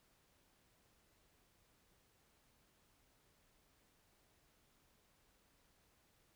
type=silence; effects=pink hiss -74 dBFS RMS until 6.35 s